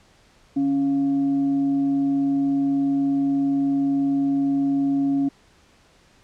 sine tone with frequency modulation, 277.2 Hz, C#4, in tune, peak -18 dBFS, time 0.56-5.29 s, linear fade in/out 10 ms, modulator 423 Hz, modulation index 0.21, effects pink hiss -56 dBFS RMS until 6.23 s + low-pass 7000 Hz 12 dB/octave

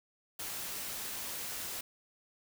white noise, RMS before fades -40 dBFS, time 0.39-1.81 s, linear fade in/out 5 ms, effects none

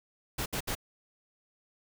pink noise bursts, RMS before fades -33 dBFS, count 3, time 0.38-0.752 s, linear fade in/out 10 ms, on 80 ms, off 66 ms, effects none

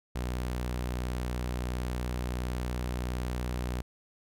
sawtooth tone with vibrato, 61.4 Hz, B1, 9 cents flat, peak -27 dBFS, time 0.15-3.82 s, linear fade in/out 10 ms, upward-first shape sine, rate 20 Hz, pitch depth 94 cents each way, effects none

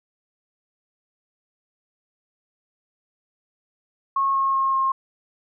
sine tone with pitch steps, 1090 / 1083.1 / 1076.2 / 1069.4 Hz, C#6 / C#6 / C6 / C6, -29 / -40 / +48 / +37 cents, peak -18 dBFS, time 4.16-4.92 s, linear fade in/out 5 ms, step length 190 ms, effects none

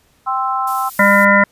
sine chord, C major, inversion second, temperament equal, 784 / 1046.5 / 1318.5 Hz, G5 / C6 / E6, 0 / 0 / 0 cents, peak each -20 dBFS, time 0.26-0.9 s, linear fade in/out 20 ms
violet noise, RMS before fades -29 dBFS, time 0.67-1.25 s, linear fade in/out 5 ms
harmonic tone, 200.8 Hz, G3, 42 cents sharp, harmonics 1 / 3 / 5 / 7 / 9 / 10, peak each -15 / -15 / -15 / -15 / -15 / -15 dBFS, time 0.99-1.44 s, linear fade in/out 5 ms
effects pink hiss -56 dBFS RMS until 1.51 s + resampled to 32000 Hz

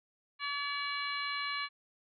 harmonic tone with a mistuned harmonic, 571 Hz, D5, 49 cents flat, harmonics 2 / 3 / 4 / 5 / 6 / 7, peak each -38 / -41 / -39 / -44 / -47 / -41 dBFS, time 0.39-1.69 s, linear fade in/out 50 ms, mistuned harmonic 7, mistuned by +36 cents, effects none

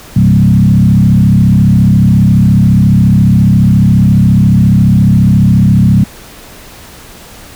sine tone with frequency modulation, 155.2 Hz, D#3, 4 cents flat, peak -3 dBFS, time 0.16-6.04 s, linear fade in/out 5 ms, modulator 34.4 Hz, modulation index 1.8, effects pink hiss -33 dBFS RMS until 7.55 s

